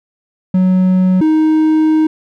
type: tone pair in turn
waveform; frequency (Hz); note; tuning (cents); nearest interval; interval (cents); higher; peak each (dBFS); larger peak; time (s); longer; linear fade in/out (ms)
triangle; 185.2 / 312.9; F#3 / D#4; +2 / +10; major sixth; 908; second; -6; neither; 0.54-1.21 / 1.21-2.07; second; 5
effects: none